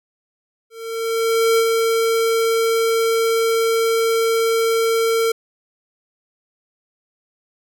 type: tone with ADSR envelope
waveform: square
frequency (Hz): 454.1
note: A#4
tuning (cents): -45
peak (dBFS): -13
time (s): 0.7-5.32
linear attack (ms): 880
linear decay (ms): 61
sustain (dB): -3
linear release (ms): 6
effects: none